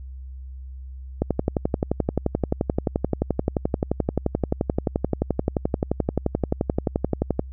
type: click train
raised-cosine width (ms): 2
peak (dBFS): -7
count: 72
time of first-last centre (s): 1.22-7.394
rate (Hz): 11.5
effects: added 65 Hz sine -34 dBFS peak until 7.52 s